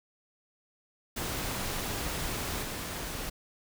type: noise with level steps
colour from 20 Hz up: pink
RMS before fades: -34 / -37 dBFS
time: 1.16-3.3 s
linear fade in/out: 10 ms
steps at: 2.62 s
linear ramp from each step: 10 ms
effects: none